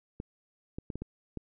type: clicks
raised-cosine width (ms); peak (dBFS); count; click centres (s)
3; -24; 6; 0.201 / 0.785 / 0.902 / 0.956 / 1.02 / 1.373
effects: none